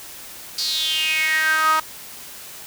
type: tone with high-pass filter sweep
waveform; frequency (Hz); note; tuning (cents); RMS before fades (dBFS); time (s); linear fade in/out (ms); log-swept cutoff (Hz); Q
sawtooth; 314.4; D#4; +18; -20; 0.58-1.8; 5; 4700 to 1100; 7.4
effects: white hiss -38 dBFS RMS until 2.66 s